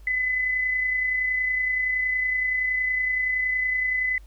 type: tone with amplitude modulation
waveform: sine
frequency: 2013 Hz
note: B6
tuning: 33 cents sharp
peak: -20 dBFS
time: 0.07-4.18 s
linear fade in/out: 2 ms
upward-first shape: sine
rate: 30.7 Hz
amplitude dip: 35%
effects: added 50 Hz sine -43 dBFS peak until 4.26 s + pink hiss -61 dBFS RMS until 4.26 s